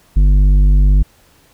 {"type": "tone with tanh clipping", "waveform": "sine", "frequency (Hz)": 49, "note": "G1", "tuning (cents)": 0, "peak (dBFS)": -8, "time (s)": [0.16, 1.03], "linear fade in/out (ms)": 10, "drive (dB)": 9, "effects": ["pink hiss -51 dBFS RMS until 1.53 s"]}